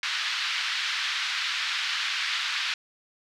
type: band-pass noise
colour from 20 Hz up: white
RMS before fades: -29 dBFS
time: 0.03-2.74 s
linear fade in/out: 2 ms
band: 1300 to 4200 Hz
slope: 24 dB/octave
effects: none